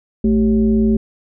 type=tone with frequency modulation; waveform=sine; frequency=220 Hz; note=A3; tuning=in tune; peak=-11 dBFS; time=0.24-0.97 s; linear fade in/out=5 ms; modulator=165 Hz; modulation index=0.75; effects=none